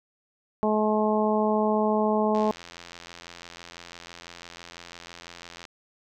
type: harmonic tone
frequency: 214 Hz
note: A3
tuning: 48 cents flat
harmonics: 1 / 2 / 3 / 4 / 5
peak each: -25 / -26 / -27 / -28 / -32 dBFS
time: 0.63-2.51 s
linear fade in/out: 0 ms
type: click train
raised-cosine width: 0.2 ms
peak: -24 dBFS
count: 285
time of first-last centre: 2.35-5.652 s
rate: 86 Hz
effects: none